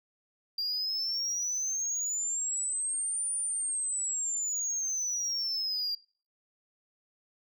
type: exponential two-way sweep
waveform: sine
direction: up then down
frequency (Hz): 4745 to 9410 to 4745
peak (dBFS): -27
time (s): 0.58-5.95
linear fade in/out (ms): 5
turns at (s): 3.33
effects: noise-tail reverb RT60 0.4 s tail -23 dB re dry + tanh soft clip ceiling -28 dBFS